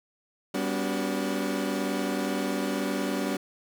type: chord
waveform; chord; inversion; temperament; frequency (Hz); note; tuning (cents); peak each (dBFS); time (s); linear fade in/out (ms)
30% pulse; G major seventh; none; equal with one note detuned; 196 / 246.9 / 286.1 / 370; G3 / B3 / D4 / F#4; 0 / 0 / -45 / 0; -29 / -31 / -28 / -34; 0.54-3.37; 5
effects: none